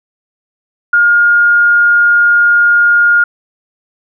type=tone; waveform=sine; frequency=1420 Hz; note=F6; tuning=28 cents sharp; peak=-5 dBFS; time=0.93-3.24 s; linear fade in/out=5 ms; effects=none